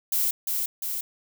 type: noise with echo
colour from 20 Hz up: violet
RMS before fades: -24 dBFS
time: 0.12-0.31 s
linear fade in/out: 5 ms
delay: 350 ms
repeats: 2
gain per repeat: -3 dB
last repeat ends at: 1.01 s
effects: none